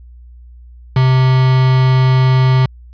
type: tone with quantisation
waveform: triangle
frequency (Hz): 129.8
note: C3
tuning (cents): -13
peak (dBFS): -6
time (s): 0.96-2.66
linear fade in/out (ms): 5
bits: 3
effects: added 60 Hz sine -35 dBFS peak until 2.93 s + resampled to 11025 Hz